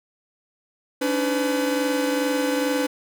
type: tone cluster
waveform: 45% pulse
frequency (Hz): 284 / 306.3 / 505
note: C#4 / D#4 / B4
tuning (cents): +42 / -27 / +39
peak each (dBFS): -24 / -30 / -24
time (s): 1.01-2.87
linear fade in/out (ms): 10
effects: none